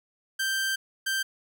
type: tone bursts at uneven times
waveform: sawtooth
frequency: 1568 Hz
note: G6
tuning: in tune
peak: -22 dBFS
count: 2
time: 0.39-0.76 / 1.06-1.23 s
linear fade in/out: 10 ms
effects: none